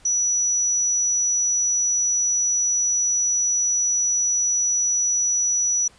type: tone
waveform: sine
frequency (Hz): 5890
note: F#8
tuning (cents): -9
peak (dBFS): -18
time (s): 0.05-5.88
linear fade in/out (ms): 5
effects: pink hiss -53 dBFS RMS until 5.98 s + resampled to 22050 Hz